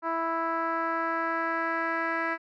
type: tone with low-pass filter sweep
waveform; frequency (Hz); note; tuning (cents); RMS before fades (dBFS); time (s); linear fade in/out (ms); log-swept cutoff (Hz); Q
10% pulse; 329.6; E4; 0; -29; 0.02-2.38; 50; 1200 to 1900; 2.3
effects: none